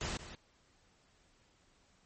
pink noise with echo, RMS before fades -38 dBFS, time 0.01-0.17 s, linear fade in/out 0 ms, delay 180 ms, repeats 1, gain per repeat -11 dB, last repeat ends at 0.35 s, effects pink hiss -69 dBFS RMS until 2.05 s + MP3 32 kbps

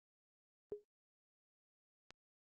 sine tone with exponential decay, 415.3 Hz, G#4, in tune, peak -36 dBFS, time 0.72-0.84 s, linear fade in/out 0 ms, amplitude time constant 25 ms
click, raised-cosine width 0.2 ms, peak -36 dBFS, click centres 2.106 s
effects Opus 32 kbps

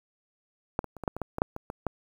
clicks, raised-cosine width 1 ms, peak -11 / -23 / -28 / -21 / -12 / -21 / -16 / -17 / -7 / -22 / -21 / -13 dBFS, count 12, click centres 0.791 / 0.843 / 0.967 / 1.037 / 1.078 / 1.166 / 1.217 / 1.384 / 1.419 / 1.564 / 1.701 / 1.867 s, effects 8-bit

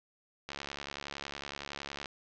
click train, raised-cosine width 0.2 ms, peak -21 dBFS, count 112, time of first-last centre 0.49-2.058 s, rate 70.8 Hz, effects low-pass 5000 Hz 12 dB/octave

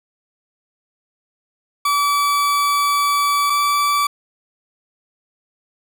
40% pulse tone pair in turn, 1150 / 1156.7 Hz, D6 / D6, -37 / -27 cents, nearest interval unison, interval 10 cents, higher second, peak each -14 dBFS, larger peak neither, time 1.85-3.5 / 3.5-4.07 s, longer first, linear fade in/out 5 ms, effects none

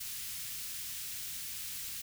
white band-stop noise, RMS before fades -41 dBFS, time 0-2.02 s, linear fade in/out 10 ms, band 150 to 2200 Hz, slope 12 dB/octave, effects none

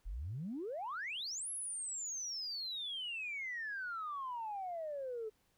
sine exponential two-way sweep, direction up then down, 38.48 to 11175 to 424.8 Hz, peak -38 dBFS, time 0.05-5.3 s, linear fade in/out 20 ms, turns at 1.5 s, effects tanh soft clip ceiling -34 dBFS + pink hiss -75 dBFS RMS until 5.57 s

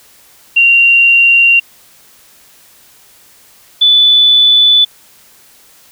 sine tone pair in turn, 2763 / 3481 Hz, F7 / A7, -19 / -19 cents, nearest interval major third, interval 400 cents, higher second, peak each -4 dBFS, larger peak neither, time 0.56-1.6 / 3.81-4.85 s, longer neither, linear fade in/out 10 ms, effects white hiss -44 dBFS RMS until 5.91 s

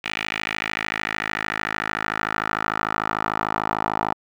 10% pulse tone with band-pass filter sweep, 53.4 Hz, G#1, 49 cents sharp, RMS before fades -26 dBFS, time 0.04-4.14 s, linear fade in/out 5 ms, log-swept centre 2500 to 970 Hz, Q 2.6, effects none

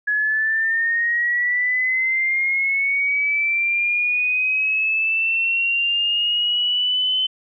sine linear sweep, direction up, 1685 to 3055 Hz, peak -17 dBFS, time 0.07-7.27 s, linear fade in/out 10 ms, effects none

